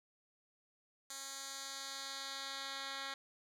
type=tone with band-pass filter sweep; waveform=10% pulse; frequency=272.7 Hz; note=C#4; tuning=28 cents flat; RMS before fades=-45 dBFS; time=1.1-3.14 s; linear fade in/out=2 ms; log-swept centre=7100 to 3000 Hz; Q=1.3; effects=none